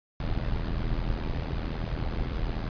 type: noise with amplitude modulation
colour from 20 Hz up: brown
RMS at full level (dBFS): -26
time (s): 0.2-2.69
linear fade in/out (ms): 2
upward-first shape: sine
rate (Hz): 81.2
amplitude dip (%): 80
effects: resampled to 11025 Hz